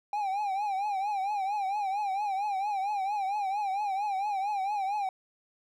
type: tone with vibrato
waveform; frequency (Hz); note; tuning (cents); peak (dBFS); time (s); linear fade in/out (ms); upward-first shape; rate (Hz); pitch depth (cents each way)
triangle; 801; G5; +37; -26; 0.13-5.09; 2; triangle; 4.4; 120
effects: none